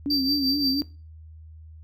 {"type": "tone with vibrato", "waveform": "sine", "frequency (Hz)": 277.2, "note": "C#4", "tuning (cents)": 0, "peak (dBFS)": -23, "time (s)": [0.06, 0.82], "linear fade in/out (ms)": 0, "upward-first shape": "sine", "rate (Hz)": 4.3, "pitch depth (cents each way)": 88}
{"type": "tone with tremolo", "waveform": "triangle", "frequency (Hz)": 4667, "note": "D8", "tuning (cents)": -12, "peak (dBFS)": -19, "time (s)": [0.1, 0.81], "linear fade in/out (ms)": 5, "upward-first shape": "triangle", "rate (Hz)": 5.7, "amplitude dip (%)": 65}
{"effects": ["noise-tail reverb RT60 0.3 s tail -19 dB re dry", "added 79 Hz sine -42 dBFS peak until 1.83 s"]}